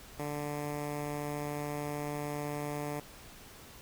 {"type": "tone with notch filter", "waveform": "10% pulse", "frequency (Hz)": 146.83, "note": "D3", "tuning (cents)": 0, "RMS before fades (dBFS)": -37, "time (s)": [0.19, 3], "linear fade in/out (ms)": 5, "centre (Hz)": 3900, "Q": 0.88, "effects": ["pink hiss -52 dBFS RMS until 3.81 s"]}